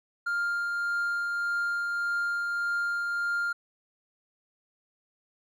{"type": "tone with tremolo", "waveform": "triangle", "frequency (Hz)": 1401, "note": "F6", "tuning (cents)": 5, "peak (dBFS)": -23, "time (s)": [0.26, 3.53], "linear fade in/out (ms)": 10, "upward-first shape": "triangle", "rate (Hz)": 1.7, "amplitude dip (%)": 30, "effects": ["tanh soft clip ceiling -19 dBFS"]}